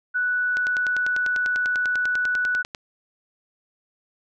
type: tone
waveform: sine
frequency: 1480 Hz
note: F#6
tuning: in tune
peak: -20 dBFS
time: 0.14-2.63 s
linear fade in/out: 20 ms
type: click train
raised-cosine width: 0.2 ms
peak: -15 dBFS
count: 23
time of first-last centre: 0.57-2.748 s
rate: 10.1 Hz
effects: none